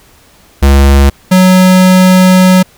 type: tone pair in turn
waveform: square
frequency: 69.3 / 185.01 Hz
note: C#2 / F#3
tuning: 0 / 0 cents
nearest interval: octave + perfect fourth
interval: 1700 cents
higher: second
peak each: -3 dBFS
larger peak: neither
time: 0.62-1.1 / 1.31-2.63 s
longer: second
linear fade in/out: 10 ms
effects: pink hiss -43 dBFS RMS until 2.77 s